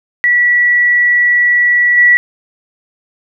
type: tone with level steps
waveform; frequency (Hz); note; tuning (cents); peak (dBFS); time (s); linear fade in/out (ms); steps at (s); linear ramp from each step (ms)
sine; 1945; B6; -27; -7 / -4; 0.24-2.17; 0; 1.97; 10
effects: none